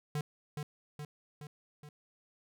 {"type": "tone with echo", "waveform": "square", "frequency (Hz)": 148.5, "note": "D3", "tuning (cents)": 20, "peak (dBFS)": -33, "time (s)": [0.15, 0.21], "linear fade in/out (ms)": 2, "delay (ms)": 420, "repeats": 4, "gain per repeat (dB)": -4, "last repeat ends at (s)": 1.89, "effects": []}